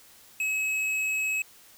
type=tone with tanh clipping; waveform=sine; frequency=2566 Hz; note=E7; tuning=47 cents flat; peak=-27 dBFS; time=0.4-1.42 s; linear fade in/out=2 ms; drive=11 dB; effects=white hiss -54 dBFS RMS until 1.77 s